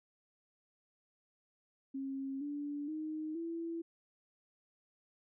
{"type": "tone with pitch steps", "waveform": "sine", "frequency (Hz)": [270.5, 289.9, 310.7, 333], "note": ["C#4", "D4", "D#4", "E4"], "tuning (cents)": [-42, -22, -2, 18], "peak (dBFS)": -37, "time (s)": [1.94, 3.82], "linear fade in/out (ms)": 10, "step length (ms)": 470, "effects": []}